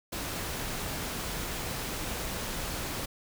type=noise; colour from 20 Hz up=pink; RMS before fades=-35 dBFS; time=0.12-3.06 s; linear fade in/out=10 ms; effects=none